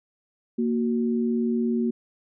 sine tone pair together, 233.1 / 370 Hz, A#3 / F#4, 0 / 0 cents, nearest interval minor sixth, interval 800 cents, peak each -22 / -28 dBFS, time 0.58-1.91 s, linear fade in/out 10 ms, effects none

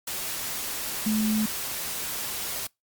sine tone in noise, 216 Hz, A3, 32 cents flat, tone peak -22 dBFS, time 1.06-1.46 s, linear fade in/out 5 ms, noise white, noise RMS -32 dBFS, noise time 0.07-2.67 s, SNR +7 dB, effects noise-tail reverb RT60 0.2 s tail -26 dB re dry + Opus 48 kbps

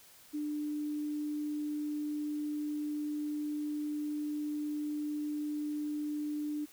sine tone, 298.1 Hz, D4, 26 cents sharp, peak -33 dBFS, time 0.33-6.66 s, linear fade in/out 20 ms, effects white hiss -58 dBFS RMS until 6.72 s

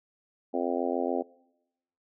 harmonic tone, 86.9 Hz, F2, 8 cents flat, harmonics 3 / 4 / 5 / 6 / 7 / 8 / 9, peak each -32 / -33 / -34 / -35 / -35 / -36 / -37 dBFS, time 0.53-1.23 s, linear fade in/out 20 ms, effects noise-tail reverb RT60 0.9 s tail -23 dB re dry

